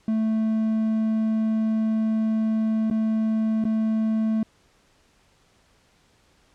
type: tone with dropouts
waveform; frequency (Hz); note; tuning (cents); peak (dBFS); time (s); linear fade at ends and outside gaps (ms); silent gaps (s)
triangle; 220; A3; 0; -18; 0.08-4.43; 2; 2.901-2.91 / 3.641-3.651
effects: pink hiss -61 dBFS RMS until 6.54 s + low-pass 8000 Hz 12 dB/octave